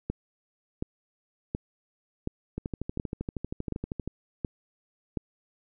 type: two click trains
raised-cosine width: 3 ms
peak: -19 / -16 dBFS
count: 20 / 8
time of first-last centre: 2.58-4.076 / 0.1-5.172 s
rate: 12.7 / 1.38 Hz
effects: none